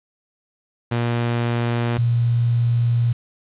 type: tone pair in turn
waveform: sawtooth / sine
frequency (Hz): 118.6 / 118.6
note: A#2 / A#2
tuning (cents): +30 / +30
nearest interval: unison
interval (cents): 0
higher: neither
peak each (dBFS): -15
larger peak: neither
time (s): 0.91-1.98 / 1.98-3.13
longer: second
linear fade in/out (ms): 10
effects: resampled to 8000 Hz + 7-bit